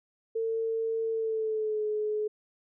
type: tone with pitch glide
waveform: sine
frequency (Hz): 450.5 to 425.2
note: A4 to G#4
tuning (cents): +41 to +41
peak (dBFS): -27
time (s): 0.35-2.28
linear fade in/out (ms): 10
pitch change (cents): -100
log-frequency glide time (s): 1.11-1.84
effects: none